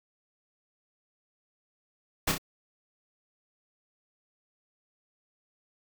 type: noise with echo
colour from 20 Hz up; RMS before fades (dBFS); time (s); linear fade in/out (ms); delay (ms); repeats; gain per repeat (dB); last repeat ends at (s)
pink; -26; 2.27-2.32; 10; 31; 2; -5; 2.382
effects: none